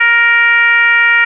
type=tone with frequency modulation; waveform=sine; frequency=1872 Hz; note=A#6; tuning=7 cents sharp; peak=-6 dBFS; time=0-1.25 s; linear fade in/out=10 ms; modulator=465 Hz; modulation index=1.1; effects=none